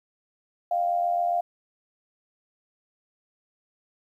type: tone with amplitude modulation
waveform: sine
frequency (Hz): 698.5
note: F5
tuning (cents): 0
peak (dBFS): -19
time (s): 0.71-1.41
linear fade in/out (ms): 5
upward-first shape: sine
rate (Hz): 87.3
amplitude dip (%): 60
effects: 10-bit